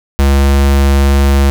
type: tone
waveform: square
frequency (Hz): 69.3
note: C#2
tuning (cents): 0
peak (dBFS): -7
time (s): 0.19-1.5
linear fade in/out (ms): 0
effects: none